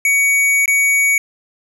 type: tone with dropouts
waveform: square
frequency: 2250 Hz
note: C#7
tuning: 25 cents sharp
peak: -12 dBFS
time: 0.05-1.18 s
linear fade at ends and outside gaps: 2 ms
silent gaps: 0.658-0.678 s
effects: none